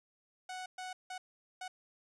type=tone bursts at uneven times; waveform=sawtooth; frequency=740 Hz; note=F#5; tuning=in tune; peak=-37 dBFS; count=4; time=0.49-0.66 / 0.78-0.93 / 1.1-1.18 / 1.61-1.68 s; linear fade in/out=5 ms; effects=resampled to 22050 Hz